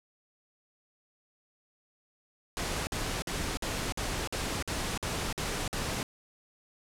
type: noise bursts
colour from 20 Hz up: pink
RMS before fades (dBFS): -33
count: 10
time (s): 2.57-6.029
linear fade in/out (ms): 0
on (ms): 300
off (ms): 51
effects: low-pass 10000 Hz 12 dB/octave